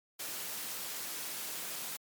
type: high-pass noise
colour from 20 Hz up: white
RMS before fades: -40 dBFS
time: 0.19-1.97 s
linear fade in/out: 10 ms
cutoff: 150 Hz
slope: 12 dB/octave
effects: MP3 96 kbps